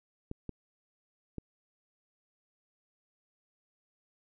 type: clicks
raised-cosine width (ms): 3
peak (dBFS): -25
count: 3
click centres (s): 0.314 / 0.493 / 1.383
effects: none